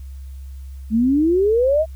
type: exponential sweep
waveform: sine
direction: up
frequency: 211.6 to 659.3 Hz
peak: -13 dBFS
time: 0.9-1.86 s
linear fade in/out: 50 ms
effects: added 67 Hz sine -31 dBFS peak until 1.95 s + white hiss -57 dBFS RMS until 1.95 s